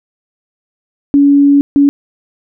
sine tone bursts at uneven times, 283.1 Hz, C#4, 37 cents sharp, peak -4 dBFS, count 2, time 1.14-1.61 / 1.76-1.89 s, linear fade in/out 0 ms, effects none

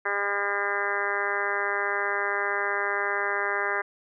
harmonic tone, 201.7 Hz, G3, 50 cents sharp, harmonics 2 / 3 / 4 / 5 / 6 / 7 / 8 / 9 / 10, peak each -33 / -36 / -35 / -35 / -33 / -35 / -30 / -33 / -34 dBFS, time 0.05-3.82 s, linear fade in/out 10 ms, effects none

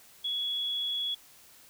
sine tone, 3366 Hz, G#7, 23 cents sharp, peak -29 dBFS, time 0.24-1.15 s, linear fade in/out 10 ms, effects white hiss -56 dBFS RMS until 1.69 s

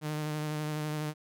sawtooth tone with vibrato, 152.1 Hz, D#3, 39 cents flat, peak -28 dBFS, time 0.01-1.14 s, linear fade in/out 50 ms, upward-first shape sine, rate 12 Hz, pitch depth 21 cents each way, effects none

